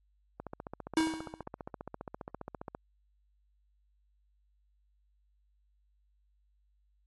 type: click train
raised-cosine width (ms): 1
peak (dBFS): -26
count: 36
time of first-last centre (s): 0.4-2.749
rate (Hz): 14.9
type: tone with exponential decay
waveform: square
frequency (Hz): 319.7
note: D#4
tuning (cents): +47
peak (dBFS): -23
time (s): 0.97-1.43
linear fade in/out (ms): 1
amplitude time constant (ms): 100
effects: added 50 Hz sine -68 dBFS peak until 7.06 s + AAC 32 kbps